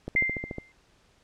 click train, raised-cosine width 2 ms, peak -20 dBFS, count 8, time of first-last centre 0.08-0.584 s, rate 13.9 Hz
sine tone with exponential decay, 2091 Hz, C7, 2 cents flat, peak -18 dBFS, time 0.16-0.72 s, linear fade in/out 2 ms, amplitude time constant 120 ms
effects pink hiss -63 dBFS RMS until 1.23 s + low-pass 7000 Hz 12 dB/octave

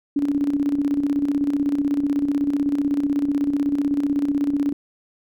sine tone with tremolo, 285.6 Hz, D4, 48 cents flat, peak -16 dBFS, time 0.16-4.73 s, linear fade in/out 5 ms, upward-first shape square, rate 16 Hz, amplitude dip 55%, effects none

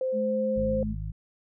sine tone with pitch glide, 519 to 523.5 Hz, C5 to C5, -14 to +1 cents, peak -25 dBFS, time 0.01-0.83 s, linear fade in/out 2 ms, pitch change +15 cents, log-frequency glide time 0.23-0.54 s
sine tone, 213.3 Hz, G#3, 46 cents sharp, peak -29 dBFS, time 0.12-0.96 s, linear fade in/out 50 ms
harmonic tone, 51.91 Hz, G#1, in tune, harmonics 1 / 2 / 3, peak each -33 / -36 / -38 dBFS, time 0.56-1.12 s, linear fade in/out 10 ms
effects none

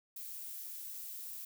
violet noise, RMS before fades -45 dBFS, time 0.16-1.45 s, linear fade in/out 5 ms, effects none

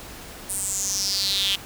sawtooth tone with high-pass filter sweep, 196 Hz, G3, in tune, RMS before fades -25 dBFS, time 0.49-1.56 s, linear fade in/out 10 ms, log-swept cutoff 9500 to 3100 Hz, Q 6.3, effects pink hiss -40 dBFS RMS until 1.65 s

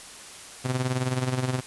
sawtooth tone with tremolo, 127.9 Hz, C3, 39 cents flat, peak -18 dBFS, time 0.64-1.61 s, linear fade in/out 20 ms, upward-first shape sine, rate 19 Hz, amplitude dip 65%, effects white hiss -43 dBFS RMS until 1.66 s + resampled to 24000 Hz

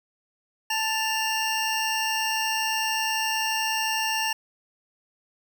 25% pulse tone pair together, 880.9 / 2794 Hz, A5 / F7, +2 / 0 cents, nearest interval octave + minor sixth, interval 1998 cents, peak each -23 dBFS, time 0.7-4.33 s, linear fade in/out 5 ms, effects none

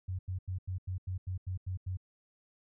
sine tone bursts, 92.5 Hz, F#2, in tune, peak -33 dBFS, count 10, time 0.08-1.972 s, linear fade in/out 10 ms, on 110 ms, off 88 ms, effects none

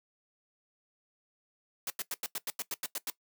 white noise bursts, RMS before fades -35 dBFS, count 11, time 1.87-3.101 s, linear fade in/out 2 ms, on 31 ms, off 89 ms, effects noise-tail reverb RT60 0.1 s tail -18 dB re dry + high-pass 200 Hz 12 dB/octave

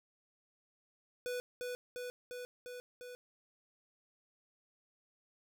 square tone with echo, 493.9 Hz, B4, in tune, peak -37 dBFS, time 1.26-1.4 s, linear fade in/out 0 ms, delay 350 ms, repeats 5, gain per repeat -2 dB, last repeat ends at 3.15 s, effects none

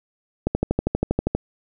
click train, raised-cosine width 2 ms, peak -6 dBFS, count 12, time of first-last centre 0.47-1.35 s, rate 12.5 Hz, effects none

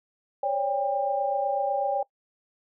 sine tone cluster, 542 / 570 / 799 Hz, C#5 / C#5 / G5, -39 / +48 / +33 cents, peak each -31 / -28 / -26 dBFS, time 0.43-2.03 s, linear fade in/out 5 ms, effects noise-tail reverb RT60 0.1 s tail -22 dB re dry

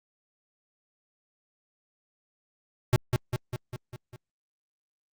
square tone with echo, 123.47 Hz, B2, in tune, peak -18 dBFS, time 2.93-2.96 s, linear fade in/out 0 ms, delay 200 ms, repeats 6, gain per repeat -4 dB, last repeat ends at 4.16 s, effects Opus 48 kbps

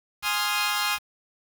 15% pulse chord, F minor seventh, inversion first, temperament equal, 830.6 / 1046.5 / 1244.5 / 1396.9 Hz, Ab5 / C6 / Eb6 / F6, 0 / 0 / 0 / 0 cents, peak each -23 dBFS, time 0.22-0.99 s, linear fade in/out 50 ms, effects 7-bit

